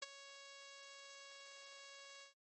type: tone with ADSR envelope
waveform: 5% pulse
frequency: 555 Hz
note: C#5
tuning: 2 cents sharp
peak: -29 dBFS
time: 0.02-2.34 s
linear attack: 7 ms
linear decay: 22 ms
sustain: -14 dB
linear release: 120 ms
effects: MP3 32 kbps